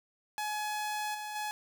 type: tone with level steps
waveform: sawtooth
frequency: 845 Hz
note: G#5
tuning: 30 cents sharp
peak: -29 / -34 / -30 dBFS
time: 0.38-1.51 s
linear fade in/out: 0 ms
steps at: 1.14 / 1.35 s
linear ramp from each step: 10 ms
effects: none